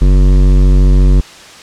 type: tone with hard clipping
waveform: sine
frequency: 47.15 Hz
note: F#1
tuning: 33 cents sharp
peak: -6 dBFS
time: 0.01-1.21 s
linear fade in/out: 10 ms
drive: 14 dB
effects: white hiss -34 dBFS RMS until 1.62 s + low-pass 6000 Hz 12 dB/octave